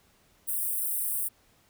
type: high-pass noise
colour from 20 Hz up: white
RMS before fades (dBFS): -30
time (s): 0.47-1.29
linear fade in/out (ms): 20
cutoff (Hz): 8400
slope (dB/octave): 96
effects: pink hiss -64 dBFS RMS until 1.69 s